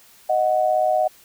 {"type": "tone pair together", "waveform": "sine", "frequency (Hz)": [622.3, 738.9], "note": ["D#5", "F#5"], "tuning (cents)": [0, -3], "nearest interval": "minor third", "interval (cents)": 297, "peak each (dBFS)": -19, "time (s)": [0.29, 1.08], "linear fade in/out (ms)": 10, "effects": ["white hiss -51 dBFS RMS until 1.24 s"]}